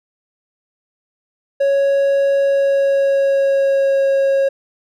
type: tone with pitch glide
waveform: triangle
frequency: 554.4 to 546.1 Hz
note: C#5 to C#5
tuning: 0 to -26 cents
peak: -10 dBFS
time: 1.6-4.49 s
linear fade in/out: 10 ms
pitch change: -26 cents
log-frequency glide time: 2.4-4.05 s
effects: none